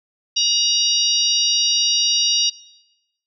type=harmonic tone with a mistuned harmonic; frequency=944 Hz; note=A#5; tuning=22 cents sharp; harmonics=3 / 4 / 5 / 6; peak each=-21 / -21 / -21 / -21 dBFS; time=0.36-2.5 s; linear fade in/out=10 ms; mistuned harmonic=3; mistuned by=+16 cents; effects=noise-tail reverb RT60 1.0 s tail -22 dB re dry